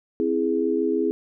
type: chord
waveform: sine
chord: C augmented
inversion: none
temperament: equal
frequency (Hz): 261.6 / 329.6 / 415.3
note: C4 / E4 / G#4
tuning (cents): 0 / 0 / 0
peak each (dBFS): -26 / -24 / -23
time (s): 0.2-1.11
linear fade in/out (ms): 0
effects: none